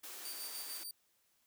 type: high-pass noise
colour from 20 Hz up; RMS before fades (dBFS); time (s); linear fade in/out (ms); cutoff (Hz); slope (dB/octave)
white; -48; 0.03-0.84; 10; 250; 48
type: tone with tremolo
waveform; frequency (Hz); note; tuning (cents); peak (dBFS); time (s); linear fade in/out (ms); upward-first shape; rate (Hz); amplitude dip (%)
15% pulse; 4637; D8; -23; -36; 0.25-0.91; 2; square; 6.7; 45
effects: white hiss -75 dBFS RMS until 1.46 s